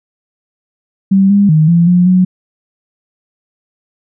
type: tone with pitch steps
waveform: sine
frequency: 193.9 / 201.5 / 155.8 / 170.2 / 178 / 183.5 Hz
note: G3 / G3 / D#3 / F3 / F3 / F#3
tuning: -19 / +48 / +3 / -44 / +33 / -14 cents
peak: -5 dBFS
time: 1.11-2.25 s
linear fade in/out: 10 ms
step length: 190 ms
effects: none